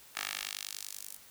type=tone with high-pass filter sweep; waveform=10% pulse; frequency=50.3 Hz; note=G1; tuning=45 cents sharp; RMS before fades=-41 dBFS; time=0.15-1.17 s; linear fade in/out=10 ms; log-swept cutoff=1600 to 10000 Hz; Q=0.94; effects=white hiss -56 dBFS RMS until 1.3 s